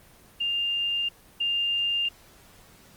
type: tone pair in turn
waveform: sine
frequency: 2802 / 2802 Hz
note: F7 / F7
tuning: +5 / +5 cents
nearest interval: unison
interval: 0 cents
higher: neither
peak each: -24 / -23 dBFS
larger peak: second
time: 0.4-1.09 / 1.4-2.09 s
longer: neither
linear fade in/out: 10 ms
effects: pink hiss -54 dBFS RMS until 2.96 s + Opus 24 kbps